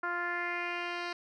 10% pulse tone with low-pass filter sweep, 349.2 Hz, F4, in tune, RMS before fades -35 dBFS, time 0.03-1.13 s, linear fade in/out 5 ms, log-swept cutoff 1400 to 3900 Hz, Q 3.3, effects none

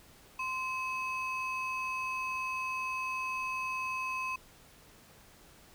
triangle ring-modulated tone, 1800 Hz, A6, 39 cents sharp, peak -28 dBFS, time 0.39-4.36 s, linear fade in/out 5 ms, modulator 762 Hz, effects pink hiss -58 dBFS RMS until 5.74 s

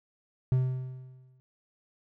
triangle tone with exponential decay, 128.6 Hz, C3, 30 cents flat, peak -18 dBFS, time 0.52-1.4 s, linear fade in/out 0 ms, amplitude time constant 190 ms, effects none

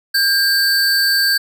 square tone pair together, 1600 / 4525 Hz, G6 / C#8, +35 / +35 cents, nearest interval octave + tritone, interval 1800 cents, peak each -16 dBFS, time 0.14-1.38 s, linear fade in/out 10 ms, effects none

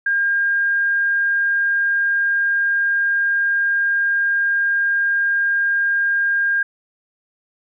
sine tone, 1610 Hz, G6, 46 cents sharp, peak -15 dBFS, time 0.06-6.63 s, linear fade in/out 5 ms, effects none

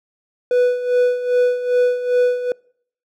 triangle tone with tremolo, 493.9 Hz, B4, in tune, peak -9 dBFS, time 0.51-2.52 s, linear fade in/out 2 ms, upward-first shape sine, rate 2.5 Hz, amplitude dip 70%, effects noise-tail reverb RT60 0.6 s tail -26 dB re dry

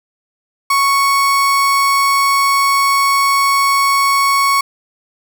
35% pulse tone, 1108.7 Hz, C#6, in tune, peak -9 dBFS, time 0.7-4.61 s, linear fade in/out 5 ms, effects none

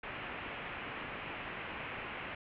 white low-pass noise, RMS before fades -43 dBFS, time 0.03-2.35 s, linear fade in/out 5 ms, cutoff 2800 Hz, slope 48 dB/octave, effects none

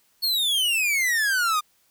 45% pulse exponential sweep, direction down, 4421 to 1200 Hz, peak -20 dBFS, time 0.22-1.61 s, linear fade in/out 20 ms, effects white hiss -64 dBFS RMS until 1.9 s

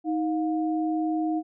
sine tone pair together, 314.9 / 711.6 Hz, D#4 / F5, +21 / +32 cents, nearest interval octave + major second, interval 1411 cents, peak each -24 / -31 dBFS, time 0.04-1.43 s, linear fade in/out 50 ms, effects none

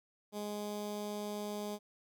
15% pulse tone with notch filter, 207.7 Hz, G#3, in tune, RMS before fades -40 dBFS, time 0.32-1.79 s, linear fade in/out 50 ms, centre 1900 Hz, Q 1.4, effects none

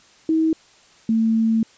sine tone pair in turn, 320 / 224 Hz, D#4 / A3, +49 / +31 cents, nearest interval tritone, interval 618 cents, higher first, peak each -15 dBFS, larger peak neither, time 0.29-0.53 / 1.09-1.63 s, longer second, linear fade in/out 2 ms, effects white hiss -52 dBFS RMS until 1.77 s + resampled to 16000 Hz

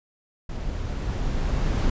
brown noise with level ramp, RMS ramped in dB -31 to -21 dBFS, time 0.49-1.9 s, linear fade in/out 5 ms, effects resampled to 16000 Hz

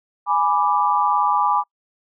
sine chord, G# diminished, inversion none, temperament equal, 830.6 / 987.8 / 1174.7 Hz, G#5 / B5 / D6, 0 / 0 / 0 cents, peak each -20 dBFS, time 0.26-1.64 s, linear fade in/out 50 ms, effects noise-tail reverb RT60 0.1 s tail -25 dB re dry

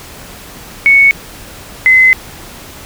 sine tone pair in turn, 2217 / 2044 Hz, C#7 / C7, 0 / -41 cents, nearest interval minor second, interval 141 cents, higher first, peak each -3 dBFS, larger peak neither, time 0.86-1.11 / 1.86-2.13 s, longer second, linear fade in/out 0 ms, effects pink hiss -32 dBFS RMS until 2.85 s

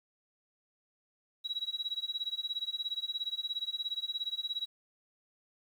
sine tone with tremolo, 3878 Hz, B7, 32 cents flat, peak -30 dBFS, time 1.44-4.67 s, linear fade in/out 20 ms, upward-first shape sine, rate 17 Hz, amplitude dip 95%, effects 10-bit

